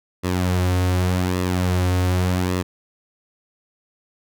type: tone with flanger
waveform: sawtooth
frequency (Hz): 90.9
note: F#2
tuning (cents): -30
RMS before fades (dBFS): -20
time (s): 0.23-2.63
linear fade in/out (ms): 20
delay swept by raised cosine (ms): 1.3 to 5.1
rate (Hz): 0.86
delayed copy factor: -0.55
effects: none